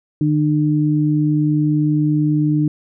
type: tone pair together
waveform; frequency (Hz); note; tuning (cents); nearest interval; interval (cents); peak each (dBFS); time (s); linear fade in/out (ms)
sine; 151 / 301.5; D3 / D4; +48 / +46; octave; 1198; -16; 0.21-2.68; 2
effects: none